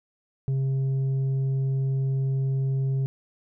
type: tone with tanh clipping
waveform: sine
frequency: 134.4 Hz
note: C3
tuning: 47 cents sharp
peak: -23 dBFS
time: 0.48-3.06 s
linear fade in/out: 0 ms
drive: 4 dB
effects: none